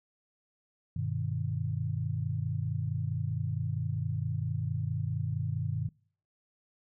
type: chord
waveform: sine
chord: G augmented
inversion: none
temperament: just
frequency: 98 / 122.5 / 153.12 Hz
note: G2 / B2 / D#3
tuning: 0 / -14 / -27 cents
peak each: -34 dBFS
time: 0.96-5.89 s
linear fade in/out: 5 ms
effects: noise-tail reverb RT60 0.5 s tail -25 dB re dry